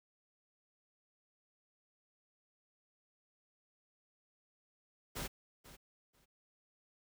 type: noise with echo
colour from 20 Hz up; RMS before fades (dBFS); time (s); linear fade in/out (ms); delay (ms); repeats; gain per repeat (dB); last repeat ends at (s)
pink; -41; 5.15-5.28; 20; 490; 2; -15; 6.26
effects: none